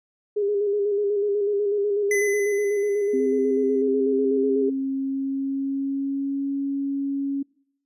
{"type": "tone with vibrato", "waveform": "sine", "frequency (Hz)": 408.2, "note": "G#4", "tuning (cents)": -30, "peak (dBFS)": -20, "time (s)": [0.36, 4.7], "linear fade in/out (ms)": 10, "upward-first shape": "square", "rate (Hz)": 8.1, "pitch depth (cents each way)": 35}
{"type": "tone with exponential decay", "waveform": "square", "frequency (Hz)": 2018, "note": "B6", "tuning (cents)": 37, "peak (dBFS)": -22, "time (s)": [2.11, 3.82], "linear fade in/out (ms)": 2, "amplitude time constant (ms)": 370}
{"type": "tone with pitch glide", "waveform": "sine", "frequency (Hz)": [261.6, 277.2], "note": ["C4", "C#4"], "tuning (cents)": [0, 0], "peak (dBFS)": -23, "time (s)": [3.13, 7.43], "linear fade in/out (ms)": 10, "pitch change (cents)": 100, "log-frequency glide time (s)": [3.26, 6.48]}
{"effects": ["noise-tail reverb RT60 0.7 s tail -26 dB re dry", "resampled to 32000 Hz"]}